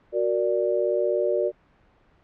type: chord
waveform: sine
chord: Gb augmented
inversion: none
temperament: equal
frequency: 370 / 466.2 / 587.3 Hz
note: Gb4 / Bb4 / D5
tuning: 0 / 0 / 0 cents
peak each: -25 / -26 / -24 dBFS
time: 0.12-1.52 s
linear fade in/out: 50 ms
effects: pink hiss -60 dBFS RMS until 2.23 s + low-pass 2000 Hz 12 dB/octave